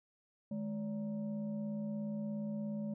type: tone with frequency modulation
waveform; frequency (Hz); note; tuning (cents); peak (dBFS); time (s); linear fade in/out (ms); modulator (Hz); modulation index
sine; 210; G#3; +19; -36; 0.51-2.94; 5; 363; 0.55
effects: none